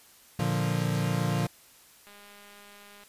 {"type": "chord", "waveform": "40% pulse", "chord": "Bb major", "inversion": "none", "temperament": "equal", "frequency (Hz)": [116.54, 146.83, 174.61], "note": ["Bb2", "D3", "F3"], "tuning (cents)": [0, 0, 0], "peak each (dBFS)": -29, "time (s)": [0.39, 1.47], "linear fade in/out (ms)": 5}
{"type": "click train", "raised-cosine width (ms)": 0.3, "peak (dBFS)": -36, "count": 198, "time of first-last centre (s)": [2.07, 3.036], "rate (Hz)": 204}
{"effects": ["white hiss -56 dBFS RMS until 3.08 s", "resampled to 32000 Hz"]}